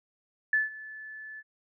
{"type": "tone with ADSR envelope", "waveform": "sine", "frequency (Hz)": 1738, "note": "A6", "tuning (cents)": -22, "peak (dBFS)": -20, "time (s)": [0.53, 1.43], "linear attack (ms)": 3, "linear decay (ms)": 160, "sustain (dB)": -20, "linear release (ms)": 41, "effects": []}